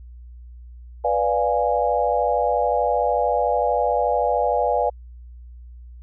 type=chord; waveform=sine; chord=B diminished seventh; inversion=none; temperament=equal; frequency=493.9 / 587.3 / 698.5 / 830.6 Hz; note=B4 / D5 / F5 / Ab5; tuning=0 / 0 / 0 / 0 cents; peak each=-23 dBFS; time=1.04-4.9 s; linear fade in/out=10 ms; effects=added 60 Hz sine -38 dBFS peak until 6.02 s